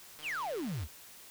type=click train; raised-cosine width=0.2 ms; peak=-33 dBFS; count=99; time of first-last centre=0.19-0.835 s; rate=152 Hz
type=exponential sweep; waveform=triangle; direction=down; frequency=3380 to 64.6 Hz; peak=-32 dBFS; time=0.22-0.88 s; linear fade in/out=50 ms
effects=white hiss -53 dBFS RMS until 1.3 s